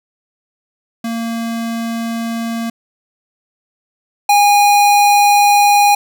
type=tone pair in turn; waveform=square; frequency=229.8 / 818.9 Hz; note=A#3 / G#5; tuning=-25 / -25 cents; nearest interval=octave + minor seventh; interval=2200 cents; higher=second; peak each=-19 / -8 dBFS; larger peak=second; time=1.04-2.7 / 4.29-5.95 s; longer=neither; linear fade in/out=5 ms; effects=none